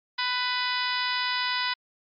harmonic tone, 497.2 Hz, B4, 12 cents sharp, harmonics 2 / 3 / 4 / 5 / 6 / 7 / 8 / 9 / 10, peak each -31 / -33 / -32 / -37 / -36 / -36 / -34 / -40 / -34 dBFS, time 0.18-1.74 s, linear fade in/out 10 ms, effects Opus 48 kbps

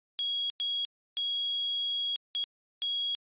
sine tone bursts at uneven times, 3311 Hz, G#7, 6 cents flat, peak -28 dBFS, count 5, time 0.19-0.5 / 0.6-0.85 / 1.17-2.16 / 2.35-2.44 / 2.82-3.15 s, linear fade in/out 0 ms, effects resampled to 8000 Hz

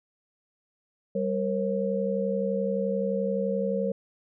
sine tone cluster, 194.8 / 469.4 / 541 Hz, G3 / A#4 / C#5, -11 / +12 / -42 cents, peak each -29 dBFS, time 1.15-3.92 s, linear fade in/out 5 ms, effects none

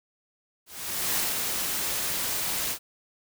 white noise with ADSR envelope, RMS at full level -26 dBFS, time 0.66-2.79 s, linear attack 510 ms, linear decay 150 ms, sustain -3 dB, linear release 81 ms, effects none

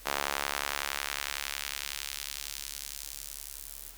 sawtooth tone with high-pass filter sweep, 70.9 Hz, C#2, 40 cents sharp, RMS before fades -37 dBFS, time 0.05-3.92 s, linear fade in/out 20 ms, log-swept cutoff 780 to 11000 Hz, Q 0.78, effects added 41 Hz sine -52 dBFS peak until 3.97 s + white hiss -52 dBFS RMS until 3.97 s

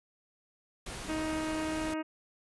pink noise, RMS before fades -41 dBFS, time 0.86-1.94 s, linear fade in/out 5 ms
harmonic tone, 313.7 Hz, D#4, 14 cents sharp, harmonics 1 / 2 / 3 / 4 / 5 / 6 / 7 / 8 / 9, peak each -33 / -39 / -43 / -45 / -47 / -49 / -50 / -51 / -52 dBFS, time 1.08-2.03 s, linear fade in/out 20 ms
effects resampled to 24000 Hz

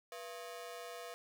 sawtooth ring-modulated tone, 584 Hz, D5, 10 cents flat, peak -38 dBFS, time 0.12-1.14 s, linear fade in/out 0 ms, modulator 96.3 Hz, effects none

